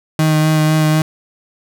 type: tone with vibrato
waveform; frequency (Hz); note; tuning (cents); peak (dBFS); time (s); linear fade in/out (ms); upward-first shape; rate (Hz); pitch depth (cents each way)
35% pulse; 155.6; D#3; 0; -9; 0.19-1.02; 2; sine; 4; 15
effects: none